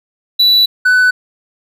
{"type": "tone pair in turn", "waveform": "triangle", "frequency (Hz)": [3951, 1498], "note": ["B7", "F#6"], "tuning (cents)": [0, 21], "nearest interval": "octave + perfect fourth", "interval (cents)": 1679, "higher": "first", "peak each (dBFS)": -5, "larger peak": "neither", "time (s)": [[0.39, 0.66], [0.85, 1.11]], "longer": "first", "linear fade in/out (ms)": 10, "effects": []}